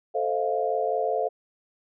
sine chord, F dominant seventh, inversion first, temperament equal with one note detuned, 440 / 523.3 / 633.1 / 698.5 Hz, A4 / C5 / Eb5 / F5, 0 / 0 / +30 / 0 cents, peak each -28 / -29 / -31 / -27 dBFS, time 0.14-1.29 s, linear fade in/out 20 ms, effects none

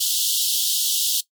pink high-pass noise, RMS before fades -21 dBFS, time 0-1.21 s, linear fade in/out 10 ms, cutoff 3000 Hz, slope 96 dB/octave, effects noise-tail reverb RT60 0.1 s tail -18 dB re dry + MP3 96 kbps

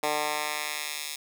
10% pulse tone with high-pass filter sweep, 150 Hz, D3, 37 cents sharp, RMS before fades -31 dBFS, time 0.03-1.16 s, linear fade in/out 5 ms, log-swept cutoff 560 to 3800 Hz, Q 0.79, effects none

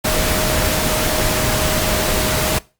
sine tone in noise, 622.3 Hz, D#5, in tune, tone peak -24 dBFS, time 0.04-2.59 s, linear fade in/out 10 ms, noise pink, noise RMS -18 dBFS, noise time 0.04-2.59 s, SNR -9 dB, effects noise-tail reverb RT60 0.3 s tail -21 dB re dry + Opus 48 kbps

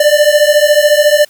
square beating tone pair, 587.3 / 601.3 Hz, D5 / D5, 0 / +41 cents, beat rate 14 Hz, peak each -10 dBFS, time 0-1.25 s, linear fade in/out 5 ms, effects white hiss -46 dBFS RMS until 1.29 s

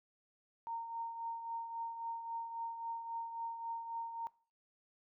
sine tone with tremolo, 921 Hz, A#5, 21 cents flat, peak -37 dBFS, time 0.67-4.27 s, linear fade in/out 0 ms, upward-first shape triangle, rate 3.7 Hz, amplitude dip 60%, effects noise-tail reverb RT60 0.4 s tail -21 dB re dry

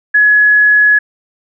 sine tone, 1690 Hz, G#6, 30 cents sharp, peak -5 dBFS, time 0.14-0.99 s, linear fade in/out 10 ms, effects none

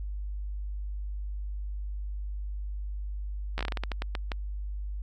slowing click train, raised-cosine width 0.3 ms, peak -16 dBFS, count 13, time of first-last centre 3.58-4.318 s, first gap 12 ms, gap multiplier 1.27, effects added 50 Hz sine -32 dBFS peak until 5.02 s

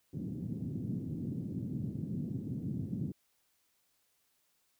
pink band-pass noise, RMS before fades -38 dBFS, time 0.13-3.12 s, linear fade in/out 5 ms, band 120 to 260 Hz, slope 24 dB/octave, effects white hiss -75 dBFS RMS until 4.79 s

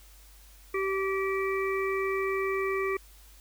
harmonic tone, 386.8 Hz, G4, 23 cents flat, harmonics 1 / 3 / 5 / 6, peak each -28 / -34 / -37 / -36 dBFS, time 0.74-2.97 s, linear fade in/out 5 ms, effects added 50 Hz sine -52 dBFS peak until 3.4 s + white hiss -57 dBFS RMS until 3.4 s

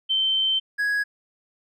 sine / triangle tone pair in turn, 3102 / 1664.2 Hz, G7 / G#6, -19 / +3 cents, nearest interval major seventh, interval 1078 cents, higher first, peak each -19 dBFS, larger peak neither, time 0.09-0.6 / 0.78-1.04 s, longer first, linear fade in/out 20 ms, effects none

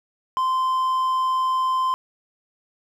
triangle tone, 1037 Hz, C6, 16 cents flat, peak -17 dBFS, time 0.37-1.94 s, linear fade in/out 0 ms, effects none

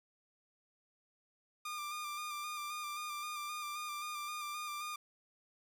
sawtooth tone with vibrato, 1200 Hz, D6, 37 cents sharp, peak -36 dBFS, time 1.65-4.96 s, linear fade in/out 5 ms, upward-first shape square, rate 3.8 Hz, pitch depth 24 cents each way, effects 13-bit

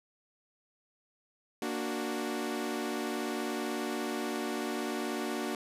sawtooth chord, Bb augmented, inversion none, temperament equal, 233.1 / 293.7 / 370 Hz, Bb3 / D4 / F#4, 0 / 0 / 0 cents, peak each -33 dBFS, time 1.62-5.55 s, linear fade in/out 2 ms, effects resampled to 32000 Hz

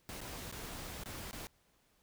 pink noise with dropouts, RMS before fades -45 dBFS, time 0.09-1.47 s, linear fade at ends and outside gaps 0 ms, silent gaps 0.206-0.214 / 0.514-0.525 / 1.036-1.058 / 1.311-1.33 s, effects pink hiss -72 dBFS RMS until 2.02 s

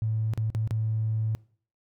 triangle tone with dropouts, 110 Hz, A2, in tune, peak -20 dBFS, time 0.02-1.35 s, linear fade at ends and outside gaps 0 ms, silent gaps 0.336-0.376 / 0.502-0.549 / 0.675-0.709 s, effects noise-tail reverb RT60 0.5 s tail -26 dB re dry + tanh soft clip ceiling -22 dBFS

